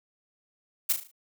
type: noise with echo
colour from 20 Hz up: blue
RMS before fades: -23 dBFS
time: 0.89-0.93 s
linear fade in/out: 10 ms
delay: 37 ms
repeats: 5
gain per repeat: -7 dB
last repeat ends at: 1.115 s
effects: none